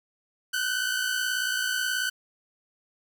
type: tone pair together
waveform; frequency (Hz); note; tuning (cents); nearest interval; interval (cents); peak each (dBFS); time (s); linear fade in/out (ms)
sawtooth; 1480 / 1538.4; F#6 / G6; 0 / -33; minor second; 67; -25; 0.53-2.1; 10
effects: none